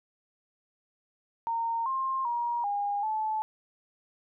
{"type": "tone with pitch steps", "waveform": "sine", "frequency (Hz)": [920, 1060, 950, 813, 868], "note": ["A#5", "C6", "A#5", "G#5", "A5"], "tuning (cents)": [-23, 22, 33, -37, -24], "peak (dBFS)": -27, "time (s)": [1.47, 3.42], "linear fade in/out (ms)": 0, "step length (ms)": 390, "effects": []}